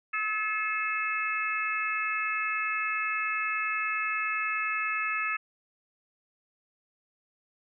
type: harmonic tone with a mistuned harmonic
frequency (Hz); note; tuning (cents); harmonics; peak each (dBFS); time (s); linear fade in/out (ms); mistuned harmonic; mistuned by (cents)
430; A4; -40; 3 / 4 / 5 / 6; -32 / -34 / -34 / -32; 0.13-5.37; 10; 6; +18
effects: none